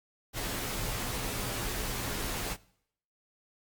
pink noise with comb filter, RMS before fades -34 dBFS, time 0.33-2.57 s, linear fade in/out 50 ms, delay 13 ms, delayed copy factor -0.6, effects noise-tail reverb RT60 0.7 s tail -22 dB re dry + MP3 96 kbps

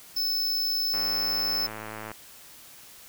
square tone, 5260 Hz, E8, 5 cents flat, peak -25 dBFS, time 0.16-1.67 s, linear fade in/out 10 ms
click train, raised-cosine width 0.5 ms, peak -22 dBFS, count 128, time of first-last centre 0.94-2.116 s, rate 108 Hz
effects white hiss -49 dBFS RMS until 3.08 s

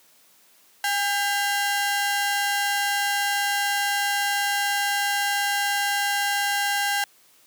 sawtooth ring-modulated tone, 1203 Hz, D6, 41 cents sharp, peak -15 dBFS, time 0.84-7.04 s, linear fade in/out 2 ms, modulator 390 Hz, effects white hiss -57 dBFS RMS until 7.46 s + high-pass 150 Hz 12 dB/octave

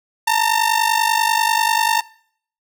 sawtooth ring-modulated tone, 905 Hz, A5, 48 cents sharp, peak -8 dBFS, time 0.27-2.01 s, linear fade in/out 5 ms, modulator 25.1 Hz, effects noise-tail reverb RT60 0.6 s tail -23 dB re dry

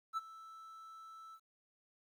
triangle tone with ADSR envelope, 1318.5 Hz, E6, in tune, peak -31 dBFS, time 0.13-1.4 s, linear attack 42 ms, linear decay 26 ms, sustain -18 dB, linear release 61 ms, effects 12-bit

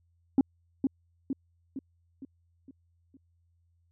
sine tone with echo, 268.9 Hz, C4, 47 cents sharp, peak -15 dBFS, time 0.38-0.41 s, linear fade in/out 2 ms, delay 460 ms, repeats 6, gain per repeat -6 dB, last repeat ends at 3.17 s, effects tanh soft clip ceiling -16 dBFS + added 85 Hz sine -66 dBFS peak until 3.91 s

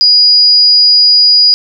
sine tone, 4900 Hz, D#8, 27 cents flat, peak -3 dBFS, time 0.01-1.54 s, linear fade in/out 0 ms, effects none

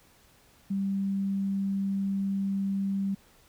sine tone, 196 Hz, G3, in tune, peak -26 dBFS, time 0.7-3.15 s, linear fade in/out 10 ms, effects pink hiss -60 dBFS RMS until 3.48 s

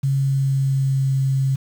sine tone with pitch glide, 136.6 to 134.41 Hz, C#3 to C3, -25 to +47 cents, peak -16 dBFS, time 0.03-1.56 s, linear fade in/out 10 ms, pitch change -28 cents, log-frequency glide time 0.14-1.14 s, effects 7-bit

